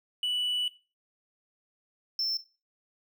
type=tone pair in turn; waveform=triangle; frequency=2960 / 5342 Hz; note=F#7 / E8; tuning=0 / +22 cents; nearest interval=minor seventh; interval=1022 cents; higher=second; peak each=-24 dBFS; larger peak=neither; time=0.23-0.68 / 2.19-2.37 s; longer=first; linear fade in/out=2 ms; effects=noise-tail reverb RT60 0.3 s tail -17 dB re dry + tanh soft clip ceiling -21 dBFS